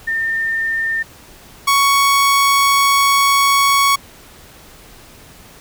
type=tone pair in turn; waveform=sine / sawtooth; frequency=1808 / 1113.8 Hz; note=A6 / C#6; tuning=+47 / +8 cents; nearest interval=minor sixth; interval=839 cents; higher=first; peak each=-16 / -7 dBFS; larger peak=second; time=0.07-1.03 / 1.67-3.96 s; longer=second; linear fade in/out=10 ms; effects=pink hiss -42 dBFS RMS until 5.6 s